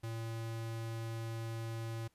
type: tone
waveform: square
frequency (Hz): 113.8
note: A#2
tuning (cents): -41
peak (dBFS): -39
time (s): 0.03-2.08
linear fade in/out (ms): 10
effects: pink hiss -75 dBFS RMS until 2.14 s + resampled to 32000 Hz